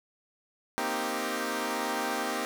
10% pulse chord, C minor seventh, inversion third, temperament equal, 233.1 / 261.6 / 311.1 / 392 Hz, Bb3 / C4 / Eb4 / G4, 0 / 0 / 0 / 0 cents, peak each -27 dBFS, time 0.78-2.45 s, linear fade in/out 0 ms, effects none

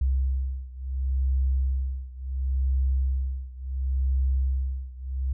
sine beating tone pair, 65.5 / 66.21 Hz, C2 / C2, +2 / +21 cents, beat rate 0.71 Hz, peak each -25 / -27 dBFS, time 0.01-5.33 s, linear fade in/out 5 ms, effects none

